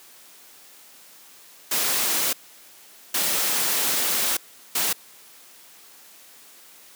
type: noise bursts at uneven times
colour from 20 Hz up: white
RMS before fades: -23 dBFS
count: 3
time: 1.71-2.33 / 3.14-4.37 / 4.75-4.93 s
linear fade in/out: 5 ms
effects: white hiss -49 dBFS RMS until 6.95 s + high-pass 200 Hz 12 dB/octave